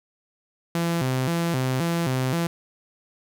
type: tone with vibrato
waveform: sawtooth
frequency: 148 Hz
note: D3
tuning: 14 cents sharp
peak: -18 dBFS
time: 0.75-2.47 s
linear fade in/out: 2 ms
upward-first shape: square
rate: 1.9 Hz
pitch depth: 230 cents each way
effects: none